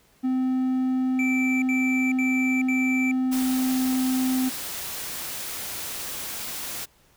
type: tone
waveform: triangle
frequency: 258 Hz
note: C4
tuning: 24 cents flat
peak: -19 dBFS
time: 0.23-4.5 s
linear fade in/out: 20 ms
type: tone bursts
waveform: triangle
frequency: 2331 Hz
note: D7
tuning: 14 cents flat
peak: -24 dBFS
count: 4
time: 1.19-3.114 s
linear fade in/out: 2 ms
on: 430 ms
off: 68 ms
type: noise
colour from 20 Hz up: white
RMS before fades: -33 dBFS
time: 3.31-6.86 s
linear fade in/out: 20 ms
effects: pink hiss -60 dBFS RMS until 7.16 s